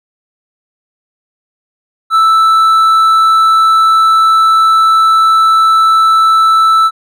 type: tone with hard clipping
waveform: triangle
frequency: 1318.5 Hz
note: E6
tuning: in tune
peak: -6 dBFS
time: 2.1-6.91 s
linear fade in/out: 50 ms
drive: 7 dB
effects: none